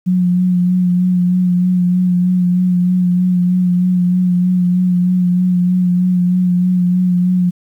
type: tone with vibrato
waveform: sine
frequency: 180.2 Hz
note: F#3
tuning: 45 cents flat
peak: -10 dBFS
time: 0.06-7.51 s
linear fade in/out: 20 ms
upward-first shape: sine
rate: 3.2 Hz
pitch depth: 24 cents each way
effects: 8-bit